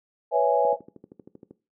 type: chord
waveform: sine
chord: C# minor seventh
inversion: third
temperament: equal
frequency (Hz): 493.9 / 554.4 / 659.3 / 830.6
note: B4 / C#5 / E5 / G#5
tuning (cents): 0 / 0 / 0 / 0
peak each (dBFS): -23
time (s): 0.31-0.77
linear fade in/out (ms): 50
type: click train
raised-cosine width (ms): 3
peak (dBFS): -25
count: 12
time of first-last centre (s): 0.65-1.509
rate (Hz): 12.8
effects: noise-tail reverb RT60 0.3 s tail -18 dB re dry + high-pass 300 Hz 12 dB/octave